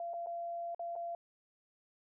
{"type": "tone with dropouts", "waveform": "sine", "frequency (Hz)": 685, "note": "F5", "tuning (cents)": -34, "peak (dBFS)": -37, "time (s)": [0, 1.15], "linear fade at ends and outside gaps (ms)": 2, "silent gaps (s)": [[0.135, 0.139], [0.262, 0.269], [0.747, 0.794], [0.955, 0.961]], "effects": []}